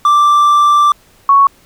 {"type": "tone pair in turn", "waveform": ["triangle", "sine"], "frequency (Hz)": [1174.7, 1111.5], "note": ["D6", "C#6"], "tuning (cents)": [0, 4], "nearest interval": "minor second", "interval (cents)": 96, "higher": "first", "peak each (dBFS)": -4, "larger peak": "neither", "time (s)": [[0.05, 0.92], [1.29, 1.47]], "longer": "first", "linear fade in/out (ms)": 2, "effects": ["pink hiss -48 dBFS RMS until 1.65 s"]}